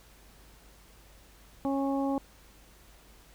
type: harmonic tone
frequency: 274.5 Hz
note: C#4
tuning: 17 cents flat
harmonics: 1 / 2 / 3 / 4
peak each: -28 / -34 / -35 / -42 dBFS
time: 1.65-2.18 s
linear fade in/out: 0 ms
effects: added 50 Hz sine -57 dBFS peak until 3.34 s + pink hiss -58 dBFS RMS until 3.34 s